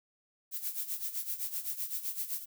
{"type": "noise with tremolo", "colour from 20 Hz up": "violet", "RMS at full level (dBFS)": -34, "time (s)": [0.51, 2.46], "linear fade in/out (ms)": 50, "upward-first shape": "sine", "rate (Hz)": 7.8, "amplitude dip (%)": 75, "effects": []}